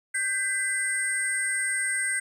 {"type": "tone cluster", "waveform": "sine", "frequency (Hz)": [1578, 2011, 8530], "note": ["G6", "B6", "C9"], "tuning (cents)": [11, 31, 32], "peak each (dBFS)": -28, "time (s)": [0.14, 2.2], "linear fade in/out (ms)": 10, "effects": ["tanh soft clip ceiling -18 dBFS", "10-bit"]}